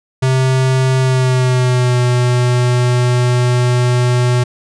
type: tone with pitch glide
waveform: square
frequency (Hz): 130.8 to 123.46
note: C3 to B2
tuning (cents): 0 to 0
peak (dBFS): -11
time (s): 0.22-4.44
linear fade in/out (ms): 10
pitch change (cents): -100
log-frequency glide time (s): 1-1.99
effects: resampled to 22050 Hz